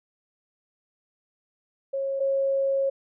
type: tone pair in turn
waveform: sine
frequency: 545 / 545 Hz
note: C#5 / C#5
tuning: -29 / -29 cents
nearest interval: unison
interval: 0 cents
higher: neither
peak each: -25 / -21 dBFS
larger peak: second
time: 1.93-2.2 / 2.2-2.9 s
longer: second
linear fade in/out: 10 ms
effects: none